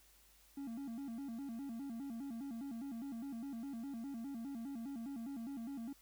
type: tone with vibrato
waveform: triangle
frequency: 252.5 Hz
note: B3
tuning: 39 cents sharp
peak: -40 dBFS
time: 0.57-5.93 s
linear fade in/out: 5 ms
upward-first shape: square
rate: 4.9 Hz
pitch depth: 170 cents each way
effects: added 50 Hz sine -70 dBFS peak until 6.01 s + white hiss -67 dBFS RMS until 6.01 s